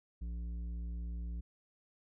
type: tone with tanh clipping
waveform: sine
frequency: 58.27 Hz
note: A#1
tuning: in tune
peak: -39 dBFS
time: 0.21-1.41 s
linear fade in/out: 10 ms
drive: 9 dB
effects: none